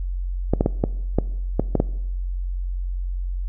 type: clicks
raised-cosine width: 2 ms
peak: -4 dBFS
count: 8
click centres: 0.536 / 0.609 / 0.661 / 0.839 / 1.186 / 1.596 / 1.753 / 1.801 s
effects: noise-tail reverb RT60 0.9 s tail -20 dB re dry + added 45 Hz sine -23 dBFS peak until 3.48 s